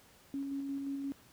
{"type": "tone with tremolo", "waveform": "sine", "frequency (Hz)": 276.8, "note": "C#4", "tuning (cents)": -2, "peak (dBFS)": -34, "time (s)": [0.34, 1.12], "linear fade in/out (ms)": 0, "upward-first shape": "square", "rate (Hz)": 5.7, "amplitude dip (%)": 25, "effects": ["pink hiss -61 dBFS RMS until 1.32 s", "high-pass 60 Hz 12 dB/octave"]}